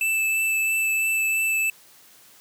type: tone with vibrato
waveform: square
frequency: 2637 Hz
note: E7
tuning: in tune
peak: -21 dBFS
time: 0.01-1.7 s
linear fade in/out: 2 ms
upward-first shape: triangle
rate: 3 Hz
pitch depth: 10 cents each way
effects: white hiss -52 dBFS RMS until 2.4 s + high-pass 80 Hz 12 dB/octave